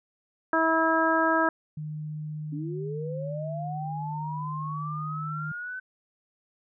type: harmonic tone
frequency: 324.1 Hz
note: E4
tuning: 29 cents flat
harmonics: 1 / 2 / 3 / 4 / 5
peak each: -27 / -27 / -27 / -27 / -27 dBFS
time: 0.53-1.49 s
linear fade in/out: 2 ms
type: tone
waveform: sine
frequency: 152.6 Hz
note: D#3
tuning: 33 cents flat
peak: -32 dBFS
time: 1.77-5.52 s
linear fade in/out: 5 ms
type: linear sweep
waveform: sine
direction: up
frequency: 277.2 to 1524 Hz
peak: -33 dBFS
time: 2.52-5.8 s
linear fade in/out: 10 ms
effects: none